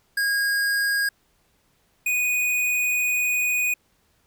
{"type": "tone pair in turn", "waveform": "square", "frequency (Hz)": [1633, 2478], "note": ["G#6", "D#7"], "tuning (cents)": [-30, -8], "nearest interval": "perfect fifth", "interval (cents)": 722, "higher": "second", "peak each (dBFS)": -21, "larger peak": "neither", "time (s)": [[0.17, 1.09], [2.06, 3.74]], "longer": "second", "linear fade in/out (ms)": 5, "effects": ["pink hiss -65 dBFS RMS until 4.26 s"]}